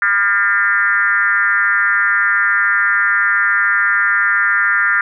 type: tone with frequency modulation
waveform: sine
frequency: 1606 Hz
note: G6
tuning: 41 cents sharp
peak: -11 dBFS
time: 0.02-5.01 s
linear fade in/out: 2 ms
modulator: 201 Hz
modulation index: 1.6
effects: none